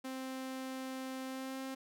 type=tone with pitch glide; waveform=sawtooth; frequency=261.9 to 265.2 Hz; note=C4 to C4; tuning=+2 to +23 cents; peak=-36 dBFS; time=0.04-1.75 s; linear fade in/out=10 ms; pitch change=+21 cents; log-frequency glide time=1.25-1.59 s; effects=none